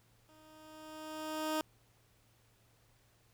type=tone with level ramp; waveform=15% pulse; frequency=311.1 Hz; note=D#4; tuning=in tune; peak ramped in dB=-55 to -25 dBFS; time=0.29-1.61 s; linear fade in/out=0 ms; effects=added 114 Hz sine -70 dBFS peak until 3.33 s + pink hiss -70 dBFS RMS until 3.33 s